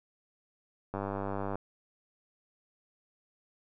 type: click train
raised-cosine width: 1 ms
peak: -21 dBFS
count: 62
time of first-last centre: 0.94-1.556 s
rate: 99.1 Hz
effects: none